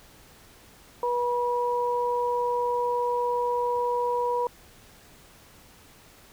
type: tone pair together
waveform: sine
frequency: 486.1 / 968.3 Hz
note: B4 / B5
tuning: -28 / -34 cents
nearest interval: octave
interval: 1194 cents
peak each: -26 dBFS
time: 1.03-4.47 s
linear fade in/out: 2 ms
effects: pink hiss -53 dBFS RMS until 6.32 s